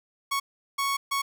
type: tone bursts at uneven times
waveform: sawtooth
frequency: 1108.7 Hz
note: C#6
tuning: in tune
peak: -21 dBFS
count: 3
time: 0.31-0.4 / 0.78-0.97 / 1.11-1.22 s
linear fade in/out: 10 ms
effects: none